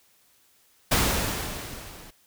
pink noise with level ramp, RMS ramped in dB -20 to -47 dBFS, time 0.91-2.11 s, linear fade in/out 10 ms, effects white hiss -62 dBFS RMS until 2.26 s

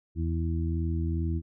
harmonic tone, 82.41 Hz, E2, in tune, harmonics 1 / 2 / 3 / 4, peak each -27 / -34 / -38 / -36 dBFS, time 0.15-1.42 s, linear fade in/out 50 ms, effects none

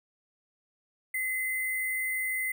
sine tone with sample-and-hold, 2048 Hz, C7, 38 cents flat, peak -28 dBFS, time 1.14-2.52 s, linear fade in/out 5 ms, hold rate 11025 Hz, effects none

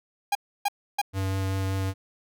45% pulse tone bursts, 812 Hz, G#5, 39 cents flat, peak -21 dBFS, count 3, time 0.32-1.016 s, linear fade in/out 5 ms, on 32 ms, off 300 ms
square tone with vibrato, 96 Hz, G2, 36 cents flat, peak -26 dBFS, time 1.13-1.94 s, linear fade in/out 50 ms, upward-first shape triangle, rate 5.2 Hz, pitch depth 11 cents each way
effects none

